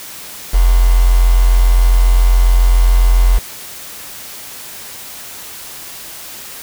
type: tone with quantisation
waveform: sine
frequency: 43.65 Hz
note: F1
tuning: in tune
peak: -6 dBFS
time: 0.53-3.39 s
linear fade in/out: 20 ms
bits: 4
effects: white hiss -31 dBFS RMS until 6.62 s